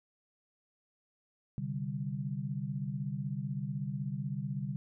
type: chord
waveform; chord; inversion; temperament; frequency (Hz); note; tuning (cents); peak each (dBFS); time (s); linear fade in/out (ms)
sine; C suspended second; none; equal; 130.81 / 146.83 / 196; C3 / D3 / G3; 0 / 0 / 0; -38 / -37 / -39; 1.58-4.76; 0
effects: none